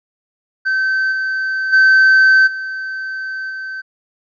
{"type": "tone with level steps", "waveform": "triangle", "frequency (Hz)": 1543, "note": "G6", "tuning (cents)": -28, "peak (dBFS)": [-12, -15, -5, -20, -22], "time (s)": [0.65, 3.82], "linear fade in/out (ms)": 20, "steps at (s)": [1.11, 1.72, 2.46, 3.49], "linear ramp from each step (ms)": 20, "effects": ["resampled to 11025 Hz"]}